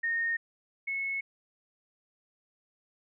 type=tone pair in turn; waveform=sine; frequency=1844 / 2193 Hz; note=A#6 / C#7; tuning=-19 / -19 cents; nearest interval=minor third; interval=300 cents; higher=second; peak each=-27 / -30 dBFS; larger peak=first; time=0.03-0.37 / 0.87-1.21 s; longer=neither; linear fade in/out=10 ms; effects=none